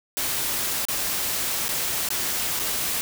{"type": "noise with dropouts", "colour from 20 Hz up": "white", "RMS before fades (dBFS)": -26, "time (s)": [0.17, 3.01], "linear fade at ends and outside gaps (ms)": 0, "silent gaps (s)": [[0.852, 0.885], [1.682, 1.69], [2.088, 2.104], [2.592, 2.597]], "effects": []}